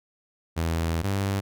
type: tone pair in turn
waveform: sawtooth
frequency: 82.41 / 98.46 Hz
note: E2 / G2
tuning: 0 / +8 cents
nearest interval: minor third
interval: 308 cents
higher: second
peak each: -20 dBFS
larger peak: neither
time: 0.56-1.03 / 1.03-1.41 s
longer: first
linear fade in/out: 20 ms
effects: none